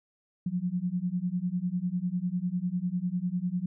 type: beating tone pair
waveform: sine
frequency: 173.9 / 183.9 Hz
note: F3 / F#3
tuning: -7 / -10 cents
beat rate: 10 Hz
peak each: -31 / -30 dBFS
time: 0.46-3.66 s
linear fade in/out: 5 ms
effects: none